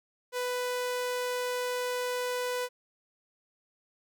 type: tone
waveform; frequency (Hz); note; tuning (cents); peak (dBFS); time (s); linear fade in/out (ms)
sawtooth; 496.1; B4; +8; -26; 0.32-2.69; 50
effects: none